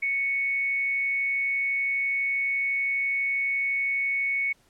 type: tone with amplitude modulation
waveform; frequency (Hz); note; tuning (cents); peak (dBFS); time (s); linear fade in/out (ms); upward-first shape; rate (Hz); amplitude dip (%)
sine; 2217; C#7; 0; -22; 0.02-4.53; 10; sine; 253; 30
effects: pink hiss -63 dBFS RMS until 4.69 s + low-pass 12000 Hz 12 dB/octave